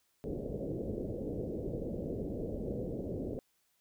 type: low-pass noise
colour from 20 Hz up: white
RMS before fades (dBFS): -38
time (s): 0.24-3.39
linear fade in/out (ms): 0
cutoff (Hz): 540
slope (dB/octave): 48
effects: white hiss -75 dBFS RMS until 3.8 s